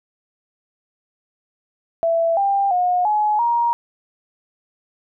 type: tone with pitch steps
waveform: sine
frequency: 665 / 794 / 720 / 845 / 943 Hz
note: E5 / G5 / F#5 / G#5 / A#5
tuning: +15 / +22 / -47 / +30 / +20 cents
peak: -15 dBFS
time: 2.03-3.73 s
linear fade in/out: 0 ms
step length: 340 ms
effects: none